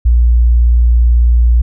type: tone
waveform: sine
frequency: 59.1 Hz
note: A#1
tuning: 24 cents sharp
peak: -5 dBFS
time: 0.05-1.62 s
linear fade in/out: 10 ms
effects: none